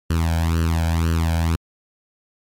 sawtooth tone with flanger, 82.41 Hz, E2, in tune, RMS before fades -19 dBFS, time 0.1-1.56 s, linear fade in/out 5 ms, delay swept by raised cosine 0.67 to 1.29 ms, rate 2 Hz, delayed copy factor +0.95, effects MP3 64 kbps

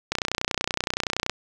click train, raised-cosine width 0.2 ms, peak -6 dBFS, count 37, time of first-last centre 0.12-1.296 s, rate 30.6 Hz, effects none

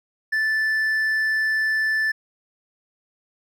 sine tone with hard clipping, 1756 Hz, A6, 4 cents flat, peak -20 dBFS, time 0.32-2.12 s, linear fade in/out 10 ms, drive 3 dB, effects none

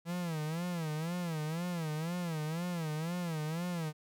45% pulse tone with vibrato, 164.81 Hz, E3, in tune, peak -34 dBFS, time 0.05-3.93 s, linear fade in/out 50 ms, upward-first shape sine, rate 2 Hz, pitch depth 140 cents each way, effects none

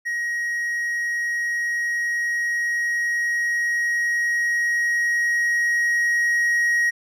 triangle tone with level ramp, 1891 Hz, A#6, 24 cents sharp, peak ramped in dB -21 to -15 dBFS, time 0.05-6.91 s, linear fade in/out 20 ms, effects none

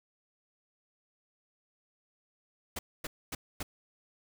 pink noise bursts, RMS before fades -37 dBFS, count 4, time 2.76-3.63 s, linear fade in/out 5 ms, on 30 ms, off 250 ms, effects none

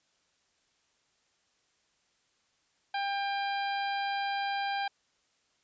harmonic tone, 797 Hz, G5, 28 cents sharp, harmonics 1 / 2 / 3 / 4 / 5 / 6, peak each -31 / -37 / -41 / -43 / -45 / -47 dBFS, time 2.94-4.88 s, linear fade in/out 5 ms, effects white hiss -72 dBFS RMS until 5.63 s + resampled to 16000 Hz

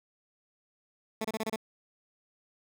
15% pulse tone bursts, 220 Hz, A3, in tune, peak -24 dBFS, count 6, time 1.21-1.561 s, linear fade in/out 5 ms, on 36 ms, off 27 ms, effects none

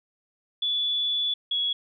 sine tone pair in turn, 3443 / 3353 Hz, A7 / G#7, -38 / +16 cents, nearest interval unison, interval 46 cents, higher first, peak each -23 dBFS, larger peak neither, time 0.62-1.34 / 1.51-1.73 s, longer first, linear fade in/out 5 ms, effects none

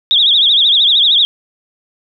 sine tone with vibrato, 3520 Hz, A7, in tune, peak -7 dBFS, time 0.11-1.25 s, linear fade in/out 0 ms, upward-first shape triangle, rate 13 Hz, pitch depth 180 cents each way, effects none

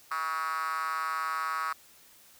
5% pulse tone with high-pass filter, 160 Hz, D#3, 49 cents sharp, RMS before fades -32 dBFS, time 0.11-1.73 s, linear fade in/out 5 ms, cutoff 1200 Hz, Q 8.1, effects white hiss -57 dBFS RMS until 2.39 s

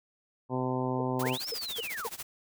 harmonic tone, 128 Hz, C3, 38 cents flat, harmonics 1 / 2 / 3 / 4 / 5 / 6 / 7 / 8, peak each -34 / -33 / -35 / -38 / -40 / -41 / -37 / -41 dBFS, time 0.49-1.38 s, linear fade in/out 50 ms
sine tone bursts, 461.6 Hz, A#4, 17 cents flat, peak -32 dBFS, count 5, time 0.99-2.07 s, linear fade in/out 5 ms, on 24 ms, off 240 ms
white noise with tremolo, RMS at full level -38 dBFS, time 1.19-2.23 s, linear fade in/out 5 ms, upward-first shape sine, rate 14 Hz, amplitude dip 90%
sine linear two-way sweep, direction up then down, 768 to 5530 to 768 Hz, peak -35 dBFS, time 1.2-2.09 s, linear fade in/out 10 ms, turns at 1.48 s
effects none

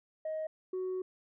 sine tone pair in turn, 628 / 371.2 Hz, D#5 / F#4, +16 / +6 cents, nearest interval major sixth, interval 910 cents, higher first, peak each -32 / -31 dBFS, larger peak second, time 0.25-0.47 / 0.73-1.02 s, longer second, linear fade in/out 5 ms, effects tanh soft clip ceiling -31 dBFS

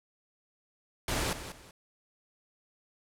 pink noise with echo, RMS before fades -31 dBFS, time 1.08-1.33 s, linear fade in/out 2 ms, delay 190 ms, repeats 2, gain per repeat -11 dB, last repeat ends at 1.71 s, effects low-pass 11000 Hz 12 dB/octave

